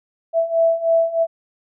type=beating tone pair; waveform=sine; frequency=659.3 / 662.5 Hz; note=E5 / E5; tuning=0 / +9 cents; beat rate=3.2 Hz; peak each=-19 / -16 dBFS; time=0.33-1.27 s; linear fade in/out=50 ms; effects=none